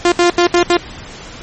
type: tone bursts at uneven times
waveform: sawtooth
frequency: 349.2 Hz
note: F4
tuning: in tune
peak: -4 dBFS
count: 5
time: 0.05-0.12 / 0.19-0.3 / 0.38-0.47 / 0.54-0.63 / 0.7-0.77 s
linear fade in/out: 2 ms
effects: pink hiss -32 dBFS RMS until 1.42 s + MP3 32 kbps